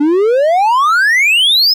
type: exponential sweep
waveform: triangle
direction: up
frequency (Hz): 282.8 to 5274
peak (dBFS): -6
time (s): 0-1.74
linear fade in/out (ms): 10
effects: none